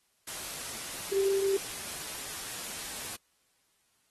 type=tone in noise; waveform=sine; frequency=391.2 Hz; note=G4; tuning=4 cents flat; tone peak=-25 dBFS; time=1.12-1.57 s; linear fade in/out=5 ms; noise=white; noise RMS=-39 dBFS; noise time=0.27-3.16 s; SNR=+11 dB; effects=white hiss -72 dBFS RMS until 4.1 s + AAC 32 kbps